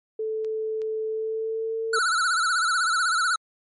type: tone with pitch glide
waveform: sine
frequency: 437.9 to 448.9 Hz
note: A4 to A4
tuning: -8 to +35 cents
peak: -25 dBFS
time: 0.19-1.99 s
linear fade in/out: 5 ms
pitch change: +43 cents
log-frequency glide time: 1.07-1.77 s
type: clicks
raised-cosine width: 0.2 ms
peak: -30 dBFS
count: 2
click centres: 0.447 / 0.818 s
type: tone with vibrato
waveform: square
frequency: 1396.9 Hz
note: F6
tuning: in tune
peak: -21 dBFS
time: 1.93-3.36 s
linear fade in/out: 5 ms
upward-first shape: sine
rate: 16 Hz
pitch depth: 120 cents each way
effects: MP3 48 kbps